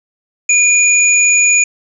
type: tone pair together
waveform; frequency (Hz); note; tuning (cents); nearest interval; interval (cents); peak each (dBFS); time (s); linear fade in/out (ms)
sine; 2430 / 6873; D#7 / A8; -42 / -42; octave + tritone; 1800; -10; 0.49-1.64; 5
effects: none